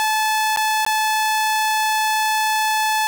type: tone with dropouts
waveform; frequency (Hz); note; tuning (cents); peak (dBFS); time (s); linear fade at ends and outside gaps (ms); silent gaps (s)
sawtooth; 867; A5; -26; -13; 0-3.07; 0; 0.562-0.572 / 0.85-0.864
effects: none